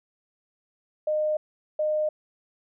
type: tone pair in turn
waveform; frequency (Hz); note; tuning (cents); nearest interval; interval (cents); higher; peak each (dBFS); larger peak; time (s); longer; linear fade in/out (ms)
sine; 612 / 612; D#5 / D#5; -29 / -29; unison; 0; neither; -22; neither; 1.07-1.37 / 1.79-2.09; neither; 5
effects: none